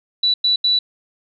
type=tone bursts at uneven times; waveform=sine; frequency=3951 Hz; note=B7; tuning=in tune; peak=-13 dBFS; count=3; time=0.23-0.34 / 0.44-0.56 / 0.64-0.79 s; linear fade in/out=5 ms; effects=none